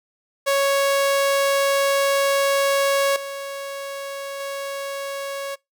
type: tone with level steps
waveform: sawtooth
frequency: 554.4 Hz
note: C#5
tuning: in tune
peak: -13 / -25 / -23 dBFS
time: 0.46-5.56 s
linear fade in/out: 20 ms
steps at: 3.16 / 4.4 s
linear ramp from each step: 2 ms
effects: noise-tail reverb RT60 0.2 s tail -25 dB re dry